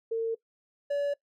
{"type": "tone pair in turn", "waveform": ["sine", "triangle"], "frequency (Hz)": [453.8, 571.8], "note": ["A#4", "D5"], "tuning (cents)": [-47, -46], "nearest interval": "major third", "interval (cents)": 401, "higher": "second", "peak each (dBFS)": [-26, -24], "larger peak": "second", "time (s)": [[0.11, 0.35], [0.9, 1.14]], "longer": "neither", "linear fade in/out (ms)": 10, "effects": ["noise-tail reverb RT60 0.1 s tail -20 dB re dry"]}